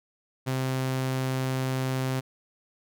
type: tone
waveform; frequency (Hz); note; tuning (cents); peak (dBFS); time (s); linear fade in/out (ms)
sawtooth; 130.81; C3; 0; -22; 0.46-2.21; 20
effects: none